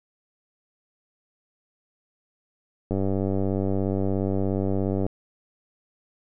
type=click train; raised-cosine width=2 ms; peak=-13 dBFS; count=210; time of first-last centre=2.91-5.065 s; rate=97 Hz; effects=none